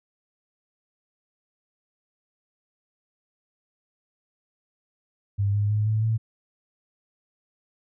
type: tone with pitch steps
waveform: sine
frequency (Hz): 100.4 / 103.1 / 105.88 / 108.73 / 111.66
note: G2 / G#2 / G#2 / A2 / A2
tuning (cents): +42 / -12 / +34 / -20 / +26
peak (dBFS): -20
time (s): 5.38-6.18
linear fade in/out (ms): 20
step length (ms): 160
effects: none